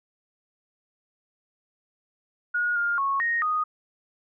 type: tone with pitch steps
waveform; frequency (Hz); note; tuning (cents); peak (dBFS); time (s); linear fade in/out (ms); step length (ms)
sine; 1443 / 1409 / 1100 / 1865 / 1241; F#6 / F6 / C#6 / A#6 / D#6; -44 / +15 / -14 / 0 / -5; -22; 2.54-3.64; 10; 220
effects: none